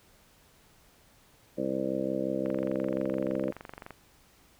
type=harmonic tone; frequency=65.7 Hz; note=C2; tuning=8 cents sharp; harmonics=2 / 3 / 4 / 5 / 6 / 7 / 8 / 9; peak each=-45 / -36 / -36 / -34 / -46 / -37 / -34 / -36 dBFS; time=1.57-3.52 s; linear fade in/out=20 ms
type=click train; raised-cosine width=0.5 ms; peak=-26 dBFS; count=35; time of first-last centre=2.46-3.907 s; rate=23.5 Hz
effects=pink hiss -61 dBFS RMS until 4.59 s